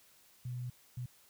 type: tone bursts at uneven times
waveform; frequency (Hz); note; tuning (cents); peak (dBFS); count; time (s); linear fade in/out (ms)
sine; 124; B2; +7; -37; 2; 0.45-0.7 / 0.97-1.06; 5
effects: white hiss -64 dBFS RMS until 1.29 s

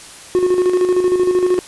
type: tone with tremolo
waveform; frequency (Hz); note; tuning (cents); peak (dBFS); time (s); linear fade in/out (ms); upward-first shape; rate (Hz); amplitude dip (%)
triangle; 363.4; F#4; -31; -8; 0.35-1.59; 0; square; 13; 50
effects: white hiss -37 dBFS RMS until 1.67 s + resampled to 24000 Hz

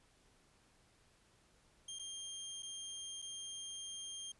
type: tone with dropouts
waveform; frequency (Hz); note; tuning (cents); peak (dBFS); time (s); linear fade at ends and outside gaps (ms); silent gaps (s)
20% pulse; 3197; G7; +33; -39; 1.88-4.32; 5; 1.988-1.994 / 2.624-2.629 / 3.219-3.223
effects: pink hiss -70 dBFS RMS until 4.39 s + resampled to 24000 Hz

